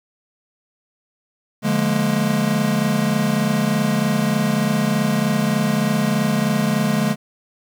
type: chord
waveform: square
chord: Bb dominant seventh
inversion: first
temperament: just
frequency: 145.68 / 174.81 / 209.8 / 233.1 Hz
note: D3 / F3 / Ab3 / Bb3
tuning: -14 / +2 / +18 / 0 cents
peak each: -24 / -26 / -20 / -25 dBFS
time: 1.62-7.16 s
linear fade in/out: 50 ms
effects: 9-bit

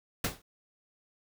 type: noise with exponential decay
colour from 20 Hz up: pink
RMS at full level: -26 dBFS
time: 0.24-0.42 s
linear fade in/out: 5 ms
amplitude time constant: 38 ms
effects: none

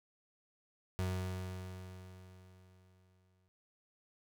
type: tone with exponential decay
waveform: 35% pulse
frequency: 92.5 Hz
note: F#2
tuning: in tune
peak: -31 dBFS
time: 0.99-3.48 s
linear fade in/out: 0 ms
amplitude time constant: 540 ms
effects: none

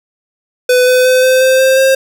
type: tone with pitch steps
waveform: square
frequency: 500 / 505.2 / 510.5 / 515.8 / 521.2 / 526.7 / 532.2 Hz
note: B4 / B4 / C5 / C5 / C5 / C5 / C5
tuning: +21 / +39 / -43 / -25 / -7 / +11 / +29 cents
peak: -7 dBFS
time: 0.69-1.95 s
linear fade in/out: 5 ms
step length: 180 ms
effects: 7-bit

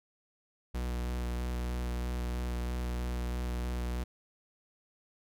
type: tone with vibrato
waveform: 45% pulse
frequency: 60.8 Hz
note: B1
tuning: 26 cents flat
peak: -32 dBFS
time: 0.74-4.04 s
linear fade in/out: 10 ms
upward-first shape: square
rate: 3.1 Hz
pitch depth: 11 cents each way
effects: none

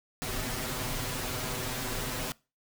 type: noise with comb filter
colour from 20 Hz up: pink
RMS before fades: -34 dBFS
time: 0.22-2.32 s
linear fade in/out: 0 ms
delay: 7.9 ms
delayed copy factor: +0.95
effects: noise-tail reverb RT60 0.3 s tail -23 dB re dry

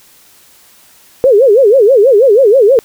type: tone with vibrato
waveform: sine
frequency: 470 Hz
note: A#4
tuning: 14 cents sharp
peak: -3 dBFS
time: 1.24-2.79 s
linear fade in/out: 0 ms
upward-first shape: sine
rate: 6.2 Hz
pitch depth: 290 cents each way
effects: white hiss -44 dBFS RMS until 2.84 s

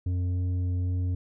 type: tone with tanh clipping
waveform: sine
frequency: 90.2 Hz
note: F#2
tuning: 44 cents flat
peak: -26 dBFS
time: 0.06-1.15 s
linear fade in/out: 5 ms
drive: 7 dB
effects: none

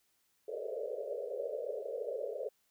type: band-pass noise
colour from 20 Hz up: white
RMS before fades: -39 dBFS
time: 0.48-2.49 s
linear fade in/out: 5 ms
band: 410 to 610 Hz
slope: 96 dB/octave
effects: white hiss -75 dBFS RMS until 2.7 s

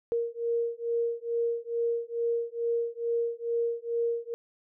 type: beating tone pair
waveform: sine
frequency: 466.2 / 468.5 Hz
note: A#4 / A#4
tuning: 0 / +9 cents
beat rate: 2.3 Hz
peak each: -30 dBFS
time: 0.12-4.34 s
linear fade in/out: 0 ms
effects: none

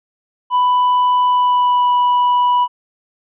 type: tone with pitch glide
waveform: triangle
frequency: 993 to 982.7 Hz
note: B5 to B5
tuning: +9 to -9 cents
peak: -9 dBFS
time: 0.5-2.68 s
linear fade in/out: 50 ms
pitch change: -18 cents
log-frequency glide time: 1.27-1.92 s
effects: resampled to 8000 Hz

